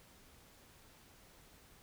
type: silence
effects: pink hiss -62 dBFS RMS until 1.82 s